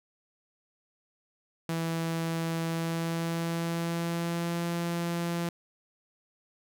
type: tone with pitch glide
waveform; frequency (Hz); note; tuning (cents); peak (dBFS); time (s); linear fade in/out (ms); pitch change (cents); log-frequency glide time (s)
sawtooth; 164.81 to 170.72; E3 to F3; 0 to -39; -25; 1.69-5.49; 2; +61; 2.67-4.65
effects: none